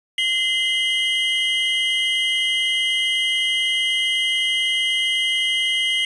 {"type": "tone cluster", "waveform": "triangle", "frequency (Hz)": [2066, 2899, 3168], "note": ["C7", "F#7", "G7"], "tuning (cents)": [-22, -36, 18], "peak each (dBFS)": -21, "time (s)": [0.18, 6.05], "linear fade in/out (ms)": 2, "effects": ["resampled to 24000 Hz", "7-bit"]}